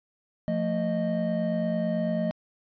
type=tone cluster; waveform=triangle; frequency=175.4 / 224.4 / 619 Hz; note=F3 / A3 / D#5; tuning=+8 / +34 / -9 cents; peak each=-27 dBFS; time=0.48-2.31 s; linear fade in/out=0 ms; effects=resampled to 11025 Hz